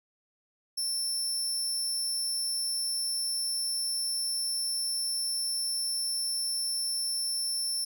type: tone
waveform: 25% pulse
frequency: 5370 Hz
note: E8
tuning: 31 cents sharp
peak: -24 dBFS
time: 0.77-7.85 s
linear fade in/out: 10 ms
effects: none